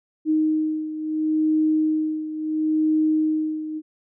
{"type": "beating tone pair", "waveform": "sine", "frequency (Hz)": [311.1, 311.83], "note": ["D#4", "D#4"], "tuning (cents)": [0, 4], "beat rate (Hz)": 0.73, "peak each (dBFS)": [-20, -25], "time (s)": [0.25, 3.82], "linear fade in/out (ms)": 50, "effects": []}